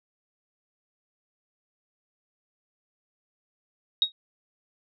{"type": "tone with exponential decay", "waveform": "sine", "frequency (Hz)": 3771, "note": "A#7", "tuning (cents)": 19, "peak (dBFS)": -14, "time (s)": [4.02, 4.12], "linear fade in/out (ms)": 1, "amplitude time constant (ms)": 20, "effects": []}